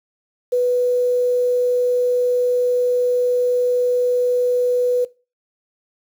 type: tone with quantisation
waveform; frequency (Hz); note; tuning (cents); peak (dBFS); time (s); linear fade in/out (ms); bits
sine; 493.9; B4; 0; -14; 0.52-5.05; 10; 7
effects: noise-tail reverb RT60 0.3 s tail -20 dB re dry